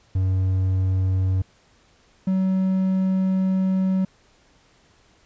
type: tone pair in turn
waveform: triangle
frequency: 94 / 188.76 Hz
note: F#2 / F#3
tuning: +28 / +35 cents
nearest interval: octave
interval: 1207 cents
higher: second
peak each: -16 dBFS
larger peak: neither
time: 0.15-1.42 / 2.27-4.05 s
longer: second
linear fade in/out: 5 ms
effects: pink hiss -58 dBFS RMS until 5.25 s + resampled to 16000 Hz